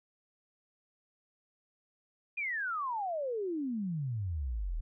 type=exponential sweep; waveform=sine; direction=down; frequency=2489 to 36.43 Hz; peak=-32 dBFS; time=2.37-4.81 s; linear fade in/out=10 ms; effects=none